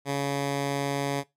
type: tone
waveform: 10% pulse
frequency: 140.4 Hz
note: C#3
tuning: 22 cents sharp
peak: -18 dBFS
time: 0.05-1.24 s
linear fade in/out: 50 ms
effects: noise-tail reverb RT60 0.2 s tail -20 dB re dry + low-pass 12000 Hz 12 dB/octave